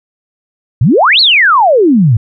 sine exponential two-way sweep, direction up then down, 101.1 to 4487 to 101.1 Hz, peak -4 dBFS, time 0.81-2.17 s, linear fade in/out 5 ms, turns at 1.2 s, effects none

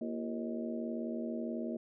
harmonic tone with a mistuned harmonic, 78.3 Hz, D#2, 11 cents sharp, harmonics 3 / 4 / 5 / 6 / 7 / 8, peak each -37 / -42 / -46 / -47 / -49 / -44 dBFS, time 0.01-1.77 s, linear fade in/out 5 ms, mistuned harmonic 4, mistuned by +140 cents, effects none

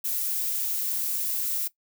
violet noise, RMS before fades -28 dBFS, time 0.04-1.68 s, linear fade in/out 10 ms, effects noise-tail reverb RT60 0.1 s tail -17 dB re dry

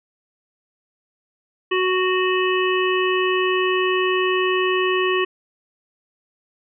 harmonic tone, 370 Hz, F#4, in tune, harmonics 1 / 3 / 5 / 7 / 8, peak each -19 / -24 / -26 / -27 / -28 dBFS, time 1.71-5.25 s, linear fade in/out 10 ms, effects none

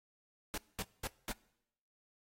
pink noise bursts, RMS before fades -39 dBFS, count 4, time 0.54-1.318 s, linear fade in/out 0 ms, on 37 ms, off 210 ms, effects noise-tail reverb RT60 0.8 s tail -23 dB re dry + AAC 48 kbps

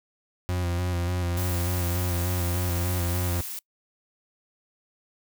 40% pulse tone with vibrato, 88.3 Hz, F2, 20 cents sharp, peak -24 dBFS, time 0.49-3.41 s, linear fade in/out 0 ms, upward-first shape square, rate 3.4 Hz, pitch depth 27 cents each way
blue noise, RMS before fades -35 dBFS, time 1.37-3.59 s, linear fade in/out 2 ms
effects noise-tail reverb RT60 0.1 s tail -24 dB re dry

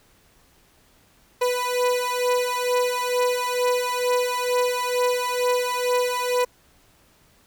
30% pulse beating tone pair, 493.9 / 496.1 Hz, B4 / B4, 0 / +8 cents, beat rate 2.2 Hz, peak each -21 dBFS, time 1.41-6.45 s, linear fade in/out 10 ms, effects pink hiss -58 dBFS RMS until 7.46 s

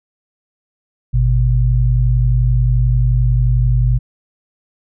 sine tone pair together, 52.11 / 123.47 Hz, G#1 / B2, +7 / 0 cents, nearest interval octave + minor third, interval 1493 cents, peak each -13 dBFS, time 1.13-3.99 s, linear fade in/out 20 ms, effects none

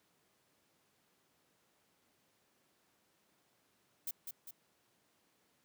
violet noise with echo, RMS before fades -39 dBFS, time 4.07-4.11 s, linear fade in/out 5 ms, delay 200 ms, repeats 2, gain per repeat -5 dB, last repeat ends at 4.51 s, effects pink hiss -74 dBFS RMS until 5.64 s + high-pass 150 Hz 12 dB/octave

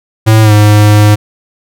square tone with pitch glide, 110 to 104.91 Hz, A2 to G#2, 0 to +18 cents, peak -3 dBFS, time 0.26-1.16 s, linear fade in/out 20 ms, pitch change -82 cents, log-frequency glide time 0.42-0.52 s, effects none

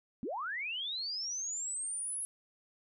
sine linear sweep, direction up, 194.7 to 10690 Hz, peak -35 dBFS, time 0.23-2.25 s, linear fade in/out 0 ms, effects none

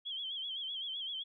sine tone with vibrato, 3224 Hz, G7, 48 cents sharp, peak -37 dBFS, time 0.05-1.24 s, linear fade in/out 20 ms, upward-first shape sine, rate 7.8 Hz, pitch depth 89 cents each way, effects none

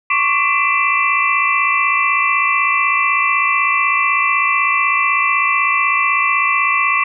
sine tone cluster, 1094 / 1150 / 2019 / 2365 / 2666 Hz, C#6 / D6 / B6 / D7 / E7, -23 / -37 / +38 / +12 / +19 cents, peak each -19 dBFS, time 0.1-7.04 s, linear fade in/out 5 ms, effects none

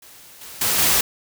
white noise with level steps, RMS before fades -45 / -38 / -20 / -17 dBFS, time 0.02-1.01 s, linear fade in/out 5 ms, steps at 0.41 / 0.61 / 0.78 s, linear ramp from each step 5 ms, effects none

